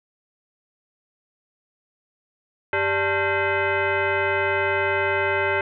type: tone with frequency modulation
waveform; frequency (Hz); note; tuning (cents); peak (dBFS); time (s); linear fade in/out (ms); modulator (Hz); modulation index
sine; 585; D5; -7; -19; 2.73-5.61; 2; 490; 3.5
effects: none